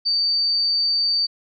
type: tone with amplitude modulation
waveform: sine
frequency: 4602 Hz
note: D8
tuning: 36 cents flat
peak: -16 dBFS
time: 0.05-1.27 s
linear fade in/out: 20 ms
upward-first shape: sine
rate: 165 Hz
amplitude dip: 25%
effects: none